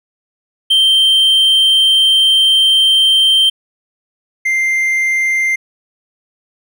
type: tone pair in turn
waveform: triangle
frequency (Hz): 3136 / 2093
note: G7 / C7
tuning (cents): 0 / 0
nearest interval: perfect fifth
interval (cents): 700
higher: first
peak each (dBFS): -6 / -10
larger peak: first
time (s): 0.7-3.5 / 4.45-5.56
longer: first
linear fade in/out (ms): 10
effects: none